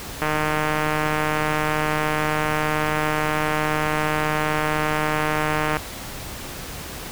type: click train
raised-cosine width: 0.5 ms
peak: -7 dBFS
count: 850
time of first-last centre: 0.22-5.769 s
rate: 153 Hz
effects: pink hiss -34 dBFS RMS until 7.11 s